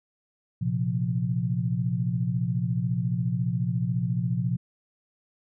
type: chord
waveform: sine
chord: Bb suspended second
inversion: none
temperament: equal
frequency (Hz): 116.54 / 130.81 / 174.61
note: Bb2 / C3 / F3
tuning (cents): 0 / 0 / 0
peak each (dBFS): -28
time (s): 0.61-4.57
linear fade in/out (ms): 10
effects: none